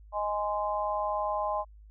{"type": "chord", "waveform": "sine", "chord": "Ab major", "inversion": "second", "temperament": "just", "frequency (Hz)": [623, 830.6, 1038.3], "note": ["Eb5", "Ab5", "C6"], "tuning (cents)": [2, 0, -14], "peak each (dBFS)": -32, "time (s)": [0.12, 1.65], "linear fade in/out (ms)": 50, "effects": ["added 52 Hz sine -49 dBFS peak until 1.9 s"]}